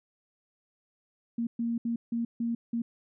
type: tone bursts at uneven times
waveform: sine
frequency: 233.1 Hz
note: A#3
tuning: in tune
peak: -27 dBFS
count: 6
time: 1.38-1.47 / 1.59-1.78 / 1.85-1.96 / 2.12-2.25 / 2.4-2.55 / 2.73-2.82 s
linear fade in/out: 5 ms
effects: none